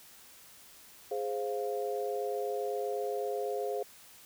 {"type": "chord", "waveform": "sine", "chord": "F minor", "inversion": "first", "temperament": "equal", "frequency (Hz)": [415.3, 523.3, 698.5], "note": ["Ab4", "C5", "F5"], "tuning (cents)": [0, 0, 0], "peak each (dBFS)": [-34, -36, -38], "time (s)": [1.11, 3.83], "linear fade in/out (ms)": 5, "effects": ["white hiss -55 dBFS RMS until 4.25 s"]}